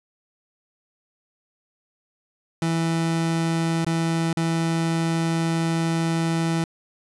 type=tone with dropouts; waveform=30% pulse; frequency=164.81 Hz; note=E3; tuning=in tune; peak=-18 dBFS; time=2.62-6.64 s; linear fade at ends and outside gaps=2 ms; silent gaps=3.847-3.865 / 4.33-4.37 s; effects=resampled to 24000 Hz